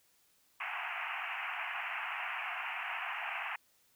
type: band-pass noise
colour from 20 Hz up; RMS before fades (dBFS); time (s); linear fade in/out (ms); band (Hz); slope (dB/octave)
white; -39; 0.6-3.56; 5; 690 to 2800; 96
effects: white hiss -70 dBFS RMS until 3.95 s